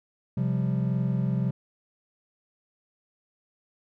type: chord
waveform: triangle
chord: C suspended fourth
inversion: none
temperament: just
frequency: 130.81 / 174.42 / 196.22 Hz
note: C3 / F3 / G3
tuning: 0 / -2 / +2 cents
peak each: -24 / -27 / -28 dBFS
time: 0.37-1.51 s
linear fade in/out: 5 ms
effects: none